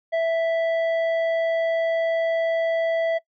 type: tone with tanh clipping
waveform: sine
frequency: 659.3 Hz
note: E5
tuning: in tune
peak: -21 dBFS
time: 0.12-3.19 s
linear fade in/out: 20 ms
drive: 11 dB
effects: noise-tail reverb RT60 0.1 s tail -23 dB re dry + low-pass 3000 Hz 12 dB/octave